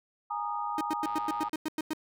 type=chord; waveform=sine; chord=Ab suspended second; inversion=none; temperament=equal with one note detuned; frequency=830.6 / 932.3 / 1233.8 Hz; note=Ab5 / Bb5 / Eb6; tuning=0 / 0 / -15 cents; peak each=-35 dBFS; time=0.3-1.49 s; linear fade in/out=10 ms
type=tone bursts; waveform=45% pulse; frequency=311.1 Hz; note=D#4; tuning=in tune; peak=-29 dBFS; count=10; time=0.78-1.934 s; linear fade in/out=2 ms; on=29 ms; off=96 ms
type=click train; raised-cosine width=0.3 ms; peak=-34 dBFS; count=49; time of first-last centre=1.05-1.494 s; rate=108 Hz
effects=none